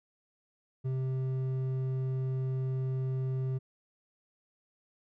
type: tone with hard clipping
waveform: sine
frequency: 130.81 Hz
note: C3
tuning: in tune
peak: -31 dBFS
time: 0.84-3.59 s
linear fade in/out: 20 ms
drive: 6 dB
effects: none